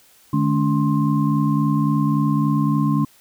sine tone cluster, 150.1 / 213.7 / 283.8 / 1056 Hz, D3 / G#3 / C#4 / C6, +38 / +50 / +41 / +16 cents, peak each -19 / -21 / -21 / -27 dBFS, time 0.33-3.05 s, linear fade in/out 5 ms, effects white hiss -53 dBFS RMS until 3.2 s

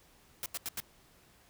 white noise bursts, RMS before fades -37 dBFS, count 4, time 0.43-0.801 s, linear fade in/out 0 ms, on 29 ms, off 85 ms, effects pink hiss -63 dBFS RMS until 1.49 s

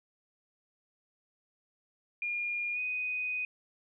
sine tone with pitch glide, 2420 to 2494 Hz, D#7 to D#7, -49 to +3 cents, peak -31 dBFS, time 2.22-3.45 s, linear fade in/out 2 ms, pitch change +52 cents, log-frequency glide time 2.73-2.79 s, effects none

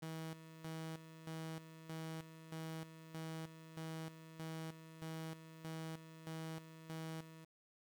sawtooth tone with tremolo, 160.7 Hz, E3, 44 cents flat, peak -40 dBFS, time 0.02-7.45 s, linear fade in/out 10 ms, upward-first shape square, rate 1.6 Hz, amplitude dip 70%, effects 11-bit

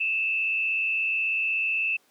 sine tone with frequency modulation, 2633 Hz, E7, 3 cents flat, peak -23 dBFS, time 0-1.97 s, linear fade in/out 10 ms, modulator 96.3 Hz, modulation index 0.73, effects pink hiss -63 dBFS RMS until 2.1 s + high-pass 300 Hz 12 dB/octave

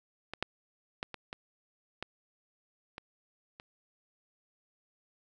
clicks, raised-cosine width 0.3 ms, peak -22 / -14 / -18 / -24 / -23 / -20 / -25 / -30 dBFS, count 8, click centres 0.336 / 0.426 / 1.029 / 1.143 / 1.329 / 2.026 / 2.981 / 3.599 s, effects none

